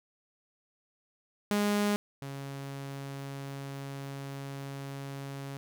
sawtooth tone pair in turn, 206.1 / 138.19 Hz, G#3 / C#3, -13 / -5 cents, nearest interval perfect fifth, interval 692 cents, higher first, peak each -22 / -34 dBFS, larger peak first, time 1.51-1.96 / 2.22-5.57 s, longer second, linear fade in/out 0 ms, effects none

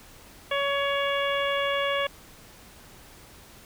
harmonic tone, 561 Hz, C#5, 21 cents sharp, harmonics 1 / 2 / 3 / 4 / 5 / 6, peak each -27 / -30 / -32 / -33 / -34 / -35 dBFS, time 0.51-2.07 s, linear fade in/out 5 ms, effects pink hiss -50 dBFS RMS until 3.65 s

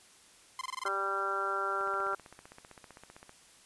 sawtooth tone bursts, 1038 Hz, C6, 14 cents flat, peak -31 dBFS, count 7, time 0.59-0.882 s, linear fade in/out 2 ms, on 22 ms, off 23 ms
harmonic tone, 196 Hz, G3, in tune, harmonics 2 / 3 / 4 / 5 / 6 / 7 / 8, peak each -39 / -41 / -41 / -42 / -41 / -32 / -44 dBFS, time 0.85-2.15 s, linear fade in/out 5 ms
click train, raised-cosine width 0.5 ms, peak -34 dBFS, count 24, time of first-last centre 1.81-3.294 s, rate 15.5 Hz
effects white hiss -59 dBFS RMS until 3.65 s + resampled to 24000 Hz

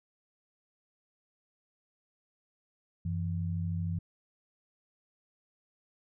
sine tone pair together, 93.3 / 166.42 Hz, F#2 / E3, +15 / +17 cents, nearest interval minor seventh, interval 1002 cents, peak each -32 / -34 dBFS, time 3.05-3.99 s, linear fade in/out 5 ms, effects none

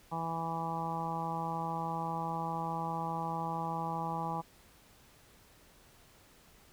harmonic tone, 164.81 Hz, E3, in tune, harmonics 1 / 2 / 3 / 4 / 5 / 6 / 7, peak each -39 / -46 / -46 / -46 / -37 / -40 / -43 dBFS, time 0.11-4.42 s, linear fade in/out 20 ms, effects pink hiss -61 dBFS RMS until 6.72 s

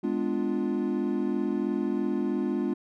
triangle chord, G# diminished seventh, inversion none, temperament equal with one note detuned, 207.7 / 250.4 / 293.7 / 349.2 Hz, G#3 / B3 / D4 / F4, 0 / +24 / 0 / 0 cents, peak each -29 dBFS, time 0.03-2.74 s, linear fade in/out 10 ms, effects none

